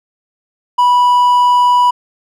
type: tone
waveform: triangle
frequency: 982 Hz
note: B5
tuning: 10 cents flat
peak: -5 dBFS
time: 0.78-1.91 s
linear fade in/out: 10 ms
effects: none